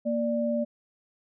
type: tone pair together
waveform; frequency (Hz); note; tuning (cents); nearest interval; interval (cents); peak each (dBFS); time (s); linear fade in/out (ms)
sine; 233.7 / 589; A#3 / D5; +5 / +5; octave + major third; 1600; -27; 0.05-0.65; 20
effects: none